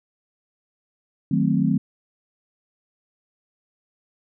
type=chord; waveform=sine; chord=D# diminished seventh; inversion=none; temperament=equal; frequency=155.56 / 185 / 220 / 261.6 Hz; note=D#3 / F#3 / A3 / C4; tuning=0 / 0 / 0 / 0 cents; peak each=-23 / -22 / -23 / -23 dBFS; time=1.31-1.78 s; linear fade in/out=5 ms; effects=none